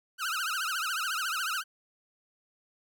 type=tone with vibrato; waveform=sawtooth; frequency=1399 Hz; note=F6; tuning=3 cents sharp; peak=-26 dBFS; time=0.18-1.64 s; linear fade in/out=50 ms; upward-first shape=triangle; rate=14 Hz; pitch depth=230 cents each way; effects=none